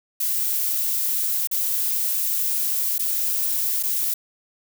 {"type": "noise with dropouts", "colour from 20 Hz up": "violet", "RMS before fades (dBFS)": -23, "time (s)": [0.2, 4.14], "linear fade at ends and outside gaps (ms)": 5, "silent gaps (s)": [[1.473, 1.513], [2.982, 2.992], [3.828, 3.834]], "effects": []}